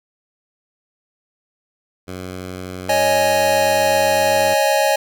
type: tone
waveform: 10% pulse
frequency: 92 Hz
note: F#2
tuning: 9 cents flat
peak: -20 dBFS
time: 2.07-4.55 s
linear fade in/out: 20 ms
type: chord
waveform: square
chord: C# suspended second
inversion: none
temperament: equal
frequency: 554.4 / 622.3 / 830.6 Hz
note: C#5 / D#5 / G#5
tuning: 0 / 0 / 0 cents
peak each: -19 dBFS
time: 2.89-4.96 s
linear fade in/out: 5 ms
effects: none